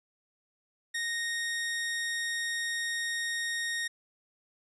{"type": "tone", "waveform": "sawtooth", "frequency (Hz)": 1860, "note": "A#6", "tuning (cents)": -4, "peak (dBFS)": -27, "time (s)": [0.94, 3.88], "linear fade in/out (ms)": 10, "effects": ["resampled to 24000 Hz"]}